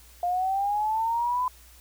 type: linear sweep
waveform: sine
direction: up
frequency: 698.5 to 1014 Hz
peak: -23 dBFS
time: 0.23-1.48 s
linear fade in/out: 2 ms
effects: added 60 Hz sine -52 dBFS peak until 1.8 s + white hiss -54 dBFS RMS until 1.8 s